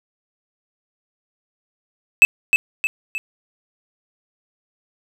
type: tone with echo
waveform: triangle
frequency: 2614 Hz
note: E7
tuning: 15 cents flat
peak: -3 dBFS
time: 2.22-2.25 s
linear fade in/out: 0 ms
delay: 310 ms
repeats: 3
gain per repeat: -6 dB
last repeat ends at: 3.18 s
effects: none